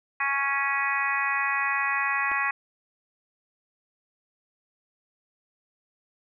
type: harmonic tone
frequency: 277.2 Hz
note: C#4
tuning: in tune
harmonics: 3 / 4 / 5 / 6 / 7 / 8 / 9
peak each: -34 / -29 / -36 / -31 / -28 / -37 / -31 dBFS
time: 0.2-2.51 s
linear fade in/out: 5 ms
type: clicks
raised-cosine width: 0.5 ms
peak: -24 dBFS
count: 2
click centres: 2.315 / 2.318 s
effects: none